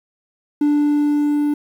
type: tone with level ramp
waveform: triangle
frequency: 293.7 Hz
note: D4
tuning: in tune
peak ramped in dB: -10 to -13 dBFS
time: 0.61-1.54 s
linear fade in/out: 5 ms
effects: tanh soft clip ceiling -6 dBFS + 8-bit